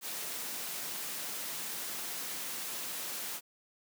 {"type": "high-pass noise", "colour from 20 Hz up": "white", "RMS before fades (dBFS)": -39, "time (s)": [0.01, 3.41], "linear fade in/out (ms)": 50, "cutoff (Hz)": 150, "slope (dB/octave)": 24, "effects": []}